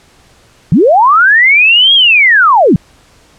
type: linear two-way sweep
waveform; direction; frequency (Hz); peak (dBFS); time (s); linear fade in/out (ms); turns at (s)
sine; up then down; 130 to 3322 to 130; -3; 0.72-2.76; 2; 1.94
effects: pink hiss -45 dBFS RMS until 3.38 s + low-pass 9000 Hz 12 dB/octave